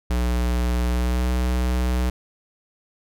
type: tone with pitch glide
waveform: square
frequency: 60.6 to 62.05 Hz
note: B1 to B1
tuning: -32 to +9 cents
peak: -20 dBFS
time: 0.1-2.1 s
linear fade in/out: 5 ms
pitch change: +41 cents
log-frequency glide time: 0.9-1.27 s
effects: none